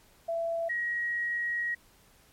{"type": "tone pair in turn", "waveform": "sine", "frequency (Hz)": [668, 1897.6], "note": ["E5", "A#6"], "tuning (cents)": [23, 30], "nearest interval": "octave + tritone", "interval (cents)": 1807, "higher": "second", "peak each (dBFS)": -28, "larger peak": "neither", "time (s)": [[0.28, 0.69], [0.69, 1.75]], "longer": "second", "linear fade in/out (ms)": 10, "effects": ["pink hiss -61 dBFS RMS until 2.32 s", "MP3 64 kbps"]}